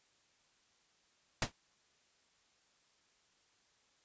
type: noise with exponential decay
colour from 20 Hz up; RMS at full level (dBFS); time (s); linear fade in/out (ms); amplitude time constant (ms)
pink; -27; 1.42-1.52; 2; 20
effects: white hiss -72 dBFS RMS until 4.04 s + resampled to 16000 Hz